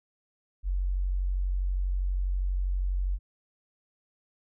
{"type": "tone", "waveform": "sine", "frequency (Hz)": 46.19, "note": "F#1", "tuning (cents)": -2, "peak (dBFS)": -25, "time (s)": [0.63, 3.19], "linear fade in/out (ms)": 50, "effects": []}